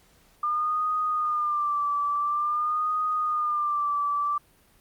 sine tone with vibrato, 1200 Hz, D6, 37 cents sharp, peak -23 dBFS, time 0.43-4.38 s, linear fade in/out 5 ms, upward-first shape sine, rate 0.48 Hz, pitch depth 61 cents each way, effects pink hiss -60 dBFS RMS until 4.8 s + Opus 48 kbps

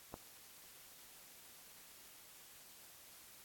click, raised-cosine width 1 ms, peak -30 dBFS, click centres 0.141 s, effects white hiss -59 dBFS RMS until 3.44 s + AAC 64 kbps

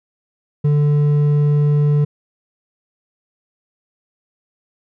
sine tone with hard clipping, 146.83 Hz, D3, in tune, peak -13 dBFS, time 0.64-2.05 s, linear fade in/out 10 ms, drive 5 dB, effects none

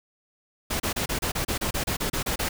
pink noise bursts, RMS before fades -27 dBFS, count 14, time 0.7-2.49 s, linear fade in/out 10 ms, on 100 ms, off 30 ms, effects none

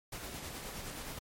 pink noise with tremolo, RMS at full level -42 dBFS, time 0.12-1.19 s, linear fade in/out 5 ms, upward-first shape sine, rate 9.5 Hz, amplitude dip 35%, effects MP3 64 kbps

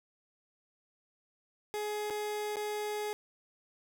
30% pulse tone with dropouts, 420 Hz, G#4, 19 cents sharp, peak -31 dBFS, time 1.74-3.13 s, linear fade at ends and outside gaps 0 ms, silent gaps 2.1-2.105 / 2.558-2.568 s, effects none

